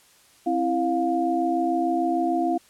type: tone cluster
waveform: sine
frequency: 265 / 331.7 / 705 Hz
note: C4 / E4 / F5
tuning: +22 / +11 / +16 cents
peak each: -27 / -24 / -24 dBFS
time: 0.46-2.58 s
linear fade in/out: 10 ms
effects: white hiss -56 dBFS RMS until 2.69 s + low-pass 11000 Hz 12 dB/octave